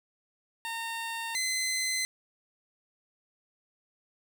15% pulse tone pair in turn, 915 / 2046 Hz, A#5 / C7, -32 / -39 cents, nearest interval octave + major second, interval 1393 cents, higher second, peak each -27 / -22 dBFS, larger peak second, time 0.65-1.35 / 1.35-2.05 s, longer neither, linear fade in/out 0 ms, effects none

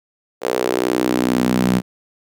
sawtooth tone with high-pass filter sweep, 62.2 Hz, B1, 13 cents sharp, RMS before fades -18 dBFS, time 0.41-1.82 s, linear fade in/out 50 ms, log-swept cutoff 480 to 180 Hz, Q 3, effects none

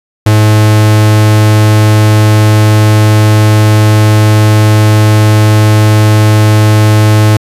45% pulse tone, 107.1 Hz, A2, 46 cents flat, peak -3 dBFS, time 0.26-7.37 s, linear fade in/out 5 ms, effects resampled to 32000 Hz

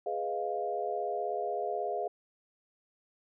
sine chord, F half-diminished seventh, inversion first, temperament equal, 415.3 / 493.9 / 622.3 / 698.5 Hz, Ab4 / Cb5 / Eb5 / F5, 0 / 0 / 0 / 0 cents, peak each -36 / -39 / -38 / -34 dBFS, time 0.06-2.08 s, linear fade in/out 5 ms, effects none

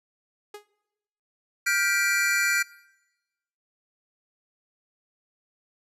sawtooth tone with exponential decay, 415.3 Hz, G#4, in tune, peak -32 dBFS, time 0.54-0.68 s, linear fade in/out 5 ms, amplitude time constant 29 ms
square chord, G dominant seventh, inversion third, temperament just, 1411.2 / 1568 / 1960 / 2352 Hz, F6 / G6 / B6 / D7, +18 / 0 / -14 / +2 cents, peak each -28 dBFS, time 1.66-2.63 s, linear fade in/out 10 ms
effects noise-tail reverb RT60 1.0 s tail -22 dB re dry + resampled to 32000 Hz

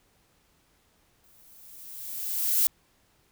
violet noise with exponential growth, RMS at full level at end -21 dBFS, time 1.24-2.67 s, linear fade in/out 1 ms, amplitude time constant 310 ms, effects pink hiss -66 dBFS RMS until 3.31 s

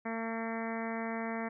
harmonic tone, 226.7 Hz, A#3, 48 cents flat, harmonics 1 / 2 / 3 / 4 / 5 / 6 / 7 / 8 / 9 / 10, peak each -37 / -42 / -41 / -44 / -47 / -48 / -49 / -46 / -46 / -51 dBFS, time 0.05-1.49 s, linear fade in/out 10 ms, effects none

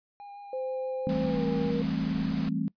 triangle tone with vibrato, 810 Hz, G#5, 43 cents flat, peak -40 dBFS, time 0.2-1.71 s, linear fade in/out 0 ms, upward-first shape sine, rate 6.3 Hz, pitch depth 11 cents each way
sine tone with pitch glide, 518 to 475 Hz, C5 to A#4, -17 to +33 cents, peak -30 dBFS, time 0.53-1.82 s, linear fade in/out 2 ms, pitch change -150 cents, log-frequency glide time 1.24-1.44 s
sine chord, A minor seventh, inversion second, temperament just, 165 / 198 / 220 / 264 Hz, E3 / G3 / A3 / C4, +2 / +18 / 0 / +16 cents, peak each -32 dBFS, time 1.07-2.68 s, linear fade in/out 0 ms
pink noise, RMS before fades -41 dBFS, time 1.09-2.49 s, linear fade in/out 2 ms
effects noise-tail reverb RT60 0.1 s tail -21 dB re dry + resampled to 11025 Hz

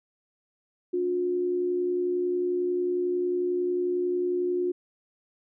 sine tone pair together, 287.5 / 358.6 Hz, D4 / F4, -37 / +46 cents, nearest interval major third, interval 383 cents, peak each -35 / -24 dBFS, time 0.93-4.72 s, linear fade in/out 10 ms, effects none

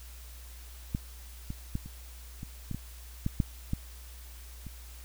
clicks, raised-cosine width 5 ms, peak -17 / -24 / -19 / -30 / -26 / -22 / -22 / -16 / -13 / -17 / -29 dBFS, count 11, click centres 0.949 / 1.504 / 1.754 / 1.86 / 2.431 / 2.713 / 2.746 / 3.264 / 3.402 / 3.734 / 4.667 s, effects added 60 Hz sine -45 dBFS peak until 5.04 s + white hiss -53 dBFS RMS until 5.04 s

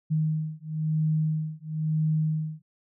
sine beating tone pair, 155.56 / 156.56 Hz, D#3 / D#3, 0 / +11 cents, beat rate 1 Hz, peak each -27 dBFS, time 0.1-2.62 s, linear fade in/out 20 ms, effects none

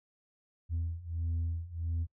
sine beating tone pair, 82.41 / 83.91 Hz, E2 / E2, 0 / +31 cents, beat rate 1.5 Hz, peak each -34 / -32 dBFS, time 0.69-2.07 s, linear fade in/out 50 ms, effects noise-tail reverb RT60 0.1 s tail -26 dB re dry + tanh soft clip ceiling -28 dBFS

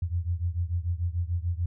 sine beating tone pair, 84.2 / 91 Hz, E2 / F#2, +37 / -28 cents, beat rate 6.8 Hz, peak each -28 / -30 dBFS, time 0.02-1.66 s, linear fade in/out 5 ms, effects none

